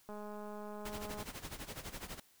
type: click train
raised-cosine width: 1 ms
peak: -34 dBFS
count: 239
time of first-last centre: 0.09-1.229 s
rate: 209 Hz
type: noise with tremolo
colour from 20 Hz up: pink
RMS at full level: -43 dBFS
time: 0.85-2.2 s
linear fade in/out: 5 ms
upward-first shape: sine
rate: 12 Hz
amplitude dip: 80%
effects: white hiss -67 dBFS RMS until 2.4 s